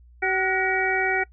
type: harmonic tone with a mistuned harmonic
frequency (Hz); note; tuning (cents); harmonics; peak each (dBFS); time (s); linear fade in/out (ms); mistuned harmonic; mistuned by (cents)
379.8; F#4; +45; 1 / 2 / 4 / 5 / 6; -27 / -27 / -27 / -27 / -27; 0.22-1.24; 10; 4; -66
effects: noise-tail reverb RT60 0.1 s tail -23 dB re dry + added 60 Hz sine -48 dBFS peak until 1.32 s